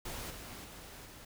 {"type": "noise with level steps", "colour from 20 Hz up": "pink", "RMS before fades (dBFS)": [-42, -47, -50, -52], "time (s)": [0.05, 1.25], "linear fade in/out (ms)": 5, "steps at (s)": [0.3, 0.64, 1.05], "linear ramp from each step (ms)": 5, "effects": []}